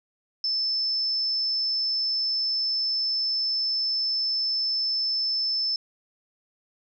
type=tone; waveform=sine; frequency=5270 Hz; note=E8; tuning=1 cent flat; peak=-23 dBFS; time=0.44-5.76 s; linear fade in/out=2 ms; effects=none